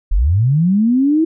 sine linear sweep, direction up, 33.26 to 329.6 Hz, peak -10 dBFS, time 0.11-1.25 s, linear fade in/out 10 ms, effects none

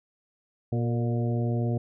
harmonic tone with a mistuned harmonic, 118.9 Hz, A#2, 35 cents sharp, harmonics 1 / 2 / 3 / 4 / 5 / 6, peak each -25 / -31 / -35 / -37 / -39 / -41 dBFS, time 0.72-1.78 s, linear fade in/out 5 ms, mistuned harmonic 4, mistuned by -41 cents, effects none

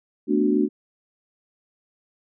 sine chord, B minor seventh, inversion third, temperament equal, 220 / 246.9 / 293.7 / 370 Hz, A3 / B3 / D4 / F#4, 0 / 0 / 0 / 0 cents, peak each -23 / -25 / -21 / -23 dBFS, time 0.27-0.69 s, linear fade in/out 50 ms, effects none

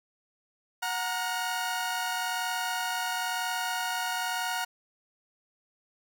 sawtooth tone cluster, 737 / 934 / 1433 Hz, F#5 / A#5 / F6, -7 / +3 / +44 cents, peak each -30 dBFS, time 0.82-4.65 s, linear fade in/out 10 ms, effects none

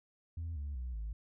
sine tone with pitch steps, 82.9 / 71.75 / 62.1 / 53.75 Hz, E2 / D2 / B1 / A1, +10 / -40 / +10 / -40 cents, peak -35 dBFS, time 0.37-1.13 s, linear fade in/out 5 ms, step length 190 ms, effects tanh soft clip ceiling -35 dBFS

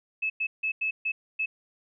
sine tone bursts at uneven times, 2599 Hz, E7, 25 cents flat, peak -25 dBFS, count 6, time 0.22-0.3 / 0.4-0.47 / 0.63-0.72 / 0.81-0.91 / 1.05-1.12 / 1.39-1.46 s, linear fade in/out 10 ms, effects none

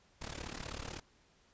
pink noise with amplitude modulation, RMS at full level -40 dBFS, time 0.21-1 s, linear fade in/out 10 ms, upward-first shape sine, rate 36 Hz, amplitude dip 85%, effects pink hiss -68 dBFS RMS until 1.53 s + resampled to 16000 Hz

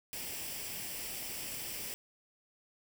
white noise with comb filter, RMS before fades -41 dBFS, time 0.13-1.94 s, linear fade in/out 0 ms, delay 0.38 ms, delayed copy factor +0.55, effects none

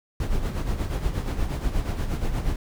brown noise with tremolo, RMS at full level -23 dBFS, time 0.2-2.56 s, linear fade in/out 2 ms, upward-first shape sine, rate 8.4 Hz, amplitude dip 60%, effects none

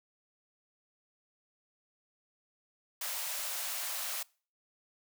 white high-pass noise, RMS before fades -37 dBFS, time 3.01-4.23 s, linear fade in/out 5 ms, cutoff 530 Hz, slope 96 dB/octave, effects noise-tail reverb RT60 0.4 s tail -24 dB re dry

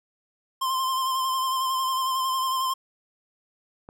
square tone with vibrato, 1046.5 Hz, C6, in tune, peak -24 dBFS, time 0.61-2.74 s, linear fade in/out 10 ms, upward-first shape sine, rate 11 Hz, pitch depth 30 cents each way
click, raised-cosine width 1 ms, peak -29 dBFS, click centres 3.889 s
effects none

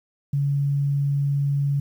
sine tone, 141.3 Hz, C#3, 34 cents sharp, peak -19 dBFS, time 0.33-1.8 s, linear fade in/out 5 ms, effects 9-bit

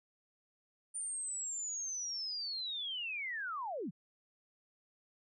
sine linear sweep, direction down, 9140 to 131.8 Hz, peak -37 dBFS, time 0.94-3.91 s, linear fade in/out 20 ms, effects none

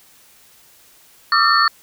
sine tone cluster, 1157 / 1237 / 1367 / 1803 / 4423 Hz, D6 / D#6 / F6 / A6 / C#8, -26 / -10 / -37 / +42 / -5 cents, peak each -18 dBFS, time 1.32-1.68 s, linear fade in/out 2 ms, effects white hiss -50 dBFS RMS until 1.82 s

